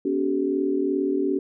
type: tone cluster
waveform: sine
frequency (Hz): 246.1 / 283.3 / 381.2 / 423.8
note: B3 / C#4 / G4 / G#4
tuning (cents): -6 / +38 / -48 / +35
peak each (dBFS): -32 / -24 / -24 / -32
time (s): 0.05-1.39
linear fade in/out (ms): 5
effects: none